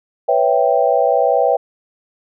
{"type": "chord", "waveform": "sine", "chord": "C# half-diminished seventh", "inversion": "third", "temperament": "equal", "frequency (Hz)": [493.9, 554.4, 659.3, 784], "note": ["B4", "C#5", "E5", "G5"], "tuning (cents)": [0, 0, 0, 0], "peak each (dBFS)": -17, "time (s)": [0.28, 1.57], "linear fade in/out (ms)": 10, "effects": []}